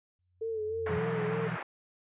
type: tone with exponential growth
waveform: sine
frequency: 89.5 Hz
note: F2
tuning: 43 cents sharp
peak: -35 dBFS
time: 0.19-0.98 s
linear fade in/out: 0 ms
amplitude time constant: 170 ms
type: tone with vibrato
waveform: sine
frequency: 440 Hz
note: A4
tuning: in tune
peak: -31 dBFS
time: 0.41-1.48 s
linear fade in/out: 10 ms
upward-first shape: sine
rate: 3.3 Hz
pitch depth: 54 cents each way
type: band-pass noise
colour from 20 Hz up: white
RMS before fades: -39 dBFS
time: 0.86-1.63 s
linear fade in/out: 5 ms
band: 330 to 1900 Hz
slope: 24 dB/octave
type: chord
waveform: sine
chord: B suspended fourth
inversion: none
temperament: equal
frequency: 123.47 / 164.81 / 185 Hz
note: B2 / E3 / F#3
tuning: 0 / 0 / 0 cents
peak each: -39 / -35 / -39 dBFS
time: 0.89-1.57 s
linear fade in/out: 10 ms
effects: resampled to 8000 Hz